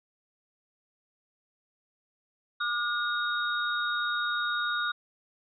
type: tone cluster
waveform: sine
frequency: 1197 / 1437 / 3743 Hz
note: D6 / F6 / A#7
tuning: +33 / +49 / +6 cents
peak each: -33 / -29 / -34 dBFS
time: 2.6-4.92 s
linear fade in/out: 10 ms
effects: none